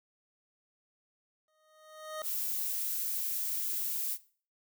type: tone with exponential growth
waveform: 25% pulse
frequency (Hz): 622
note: D#5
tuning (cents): -1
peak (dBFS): -31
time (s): 1.48-2.22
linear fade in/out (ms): 1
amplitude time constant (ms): 160
type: noise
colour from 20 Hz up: violet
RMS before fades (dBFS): -34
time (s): 2.22-4.18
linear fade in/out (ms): 50
effects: noise-tail reverb RT60 0.4 s tail -17 dB re dry